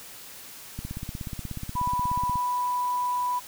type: click train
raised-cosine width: 5 ms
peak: -21 dBFS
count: 27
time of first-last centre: 0.79-2.356 s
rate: 16.6 Hz
type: tone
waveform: sine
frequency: 987.8 Hz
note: B5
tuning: in tune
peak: -24 dBFS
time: 1.75-3.4 s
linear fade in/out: 20 ms
effects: white hiss -44 dBFS RMS until 3.47 s